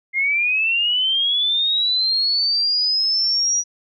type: linear sweep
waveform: sine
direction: up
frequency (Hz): 2100 to 5800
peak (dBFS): -16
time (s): 0.13-3.64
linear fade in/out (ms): 50
effects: none